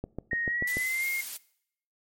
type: click train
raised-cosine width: 2 ms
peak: -20 dBFS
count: 6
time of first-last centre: 0.04-0.77 s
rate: 6.85 Hz
type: tone with pitch glide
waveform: sine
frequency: 1869 to 2135 Hz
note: A#6 to C7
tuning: +4 to +34 cents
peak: -27 dBFS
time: 0.31-1.21 s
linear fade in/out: 5 ms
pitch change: +230 cents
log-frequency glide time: 0.46-1.06 s
type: noise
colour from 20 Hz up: blue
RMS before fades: -36 dBFS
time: 0.67-1.37 s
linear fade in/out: 5 ms
effects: noise-tail reverb RT60 0.7 s tail -21 dB re dry + MP3 64 kbps